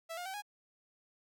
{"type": "tone with pitch steps", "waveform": "sawtooth", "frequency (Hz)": [659.3, 710.7, 766.1, 825.9], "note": ["E5", "F5", "G5", "G#5"], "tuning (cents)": [0, 30, -40, -10], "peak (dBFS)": -36, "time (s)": [0.09, 0.422], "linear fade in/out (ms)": 20, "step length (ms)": 83, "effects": []}